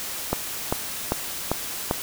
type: click train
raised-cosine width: 1 ms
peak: -7 dBFS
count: 5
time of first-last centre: 0.33-1.911 s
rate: 2.53 Hz
effects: white hiss -32 dBFS RMS until 2.02 s